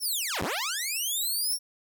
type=linear two-way sweep; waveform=10% pulse; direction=down then up; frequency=5620 to 50.4 to 5620 Hz; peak=-20 dBFS; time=0-1.59 s; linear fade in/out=50 ms; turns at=0.42 s; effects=none